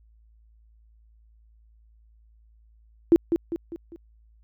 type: tone with echo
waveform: sine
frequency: 336 Hz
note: E4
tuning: 33 cents sharp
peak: -11 dBFS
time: 3.12-3.16 s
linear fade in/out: 0 ms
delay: 200 ms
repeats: 4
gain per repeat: -7 dB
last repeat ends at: 3.96 s
effects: added 55 Hz sine -54 dBFS peak until 4.43 s